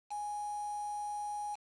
sine tone with quantisation, 830.6 Hz, G#5, in tune, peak -36 dBFS, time 0.1-1.56 s, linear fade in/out 20 ms, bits 8, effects resampled to 22050 Hz

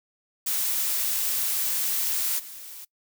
blue noise with level steps, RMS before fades -26 / -41 dBFS, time 0.46-2.85 s, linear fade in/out 10 ms, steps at 2.38 s, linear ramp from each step 20 ms, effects noise-tail reverb RT60 0.1 s tail -23 dB re dry

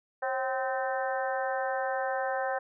harmonic tone with a mistuned harmonic, 258 Hz, C4, 24 cents flat, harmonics 2 / 3 / 4 / 5 / 6 / 7, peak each -32 / -32 / -39 / -42 / -37 / -40 dBFS, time 0.22-2.59 s, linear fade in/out 10 ms, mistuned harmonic 2, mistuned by +67 cents, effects none

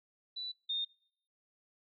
sine tone pair in turn, 3966 / 3657 Hz, B7 / A#7, +7 / -34 cents, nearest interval minor second, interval 141 cents, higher first, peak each -38 / -32 dBFS, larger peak second, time 0.36-0.52 / 0.69-0.85 s, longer neither, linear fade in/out 10 ms, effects noise-tail reverb RT60 0.6 s tail -23 dB re dry

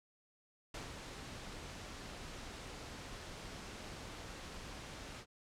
pink noise with ADSR envelope, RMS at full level -44 dBFS, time 0.74-5.26 s, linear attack 4 ms, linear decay 130 ms, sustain -4 dB, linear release 69 ms, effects low-pass 7000 Hz 12 dB/octave

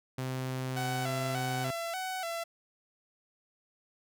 sawtooth tone, 129.8 Hz, C3, 13 cents flat, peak -29 dBFS, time 0.18-1.71 s, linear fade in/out 5 ms
sawtooth tone with vibrato, 710 Hz, F5, 28 cents sharp, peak -30 dBFS, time 0.76-2.44 s, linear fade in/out 10 ms, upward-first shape square, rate 1.7 Hz, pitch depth 93 cents each way
effects none

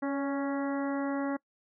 harmonic tone with a mistuned harmonic, 277.6 Hz, C#4, 3 cents sharp, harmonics 1 / 2 / 3 / 4 / 5 / 6 / 7, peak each -30 / -36 / -40 / -42 / -44 / -46 / -47 dBFS, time 0.02-1.37 s, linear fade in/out 10 ms, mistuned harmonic 2, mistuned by +23 cents, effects noise-tail reverb RT60 0.1 s tail -23 dB re dry

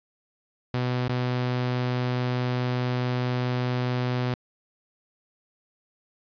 sawtooth tone with dropouts, 124.7 Hz, B2, 17 cents sharp, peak -20 dBFS, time 0.74-4.34 s, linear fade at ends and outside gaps 0 ms, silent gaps 1.08-1.095 s, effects resampled to 11025 Hz + 9-bit

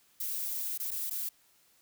violet noise with dropouts, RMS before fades -35 dBFS, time 0.2-1.29 s, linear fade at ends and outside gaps 5 ms, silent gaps 0.777-0.798 / 0.908-0.914 / 1.098-1.108 s, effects white hiss -66 dBFS RMS until 1.81 s

